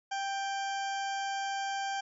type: harmonic tone with a mistuned harmonic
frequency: 787 Hz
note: G5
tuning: 7 cents sharp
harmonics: 1 / 2 / 3 / 4 / 6 / 7 / 8 / 9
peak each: -33 / -39 / -47 / -44 / -49 / -49 / -51 / -52 dBFS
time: 0.11-2.01 s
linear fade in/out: 10 ms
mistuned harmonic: 7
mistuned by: +18 cents
effects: none